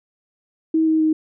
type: tone with pitch steps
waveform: sine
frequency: 320 / 316.7 / 313.4 Hz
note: D#4 / D#4 / D#4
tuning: +49 / +31 / +13 cents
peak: -14 dBFS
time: 0.74-1.13 s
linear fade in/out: 5 ms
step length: 130 ms
effects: none